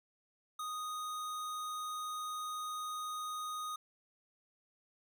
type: tone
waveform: square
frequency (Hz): 1242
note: D#6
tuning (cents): -3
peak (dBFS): -39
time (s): 0.59-3.76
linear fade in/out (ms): 5
effects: none